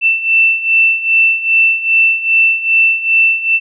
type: beating tone pair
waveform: sine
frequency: 2670 / 2672.5 Hz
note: E7 / E7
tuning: +22 / +23 cents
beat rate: 2.5 Hz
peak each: -14 / -10 dBFS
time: 0.01-3.6 s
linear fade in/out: 50 ms
effects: none